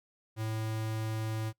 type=tone; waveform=square; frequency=110.1 Hz; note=A2; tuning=2 cents sharp; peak=-33 dBFS; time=0.36-1.53 s; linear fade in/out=50 ms; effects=noise-tail reverb RT60 0.1 s tail -22 dB re dry